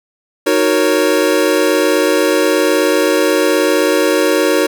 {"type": "chord", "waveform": "square", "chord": "D# minor seventh", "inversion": "none", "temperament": "equal", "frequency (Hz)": [311.1, 370, 466.2, 554.4], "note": ["D#4", "F#4", "A#4", "C#5"], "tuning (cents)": [0, 0, 0, 0], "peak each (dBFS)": -17, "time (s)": [0.46, 4.67], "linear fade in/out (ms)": 10, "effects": []}